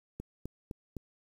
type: click train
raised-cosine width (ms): 3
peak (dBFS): -26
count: 4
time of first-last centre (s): 0.2-0.967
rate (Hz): 3.91
effects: 9-bit